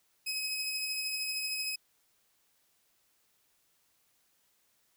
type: tone pair together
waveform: sawtooth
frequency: 2544 / 5075 Hz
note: D#7 / D#8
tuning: +38 / +33 cents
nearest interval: octave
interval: 1195 cents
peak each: -33 / -33 dBFS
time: 0.26-1.76 s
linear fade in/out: 10 ms
effects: white hiss -72 dBFS RMS until 4.96 s